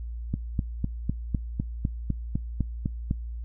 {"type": "click train", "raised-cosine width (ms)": 5, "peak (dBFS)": -13, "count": 12, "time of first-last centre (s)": [0.34, 3.111], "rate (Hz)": 3.97, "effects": ["noise-tail reverb RT60 0.2 s tail -26 dB re dry", "added 58 Hz sine -32 dBFS peak until 3.44 s"]}